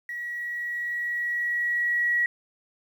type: tone with level ramp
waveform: sine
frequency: 1919 Hz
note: A#6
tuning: 50 cents sharp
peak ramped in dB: -31 to -20 dBFS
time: 0.09-2.26 s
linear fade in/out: 2 ms
effects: 9-bit